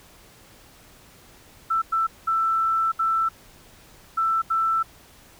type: tone bursts at uneven times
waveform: sine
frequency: 1329 Hz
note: E6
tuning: 14 cents sharp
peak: -19 dBFS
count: 6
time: 1.7-1.82 / 1.92-2.07 / 2.27-2.92 / 2.99-3.29 / 4.17-4.42 / 4.5-4.83 s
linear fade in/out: 10 ms
effects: pink hiss -51 dBFS RMS until 5.39 s